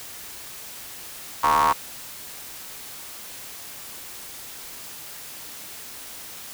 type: ring-modulated tone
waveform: 35% pulse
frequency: 75.1 Hz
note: D2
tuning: 39 cents sharp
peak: -12 dBFS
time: 1.43-1.73 s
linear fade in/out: 10 ms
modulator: 1020 Hz
effects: white hiss -39 dBFS RMS until 6.53 s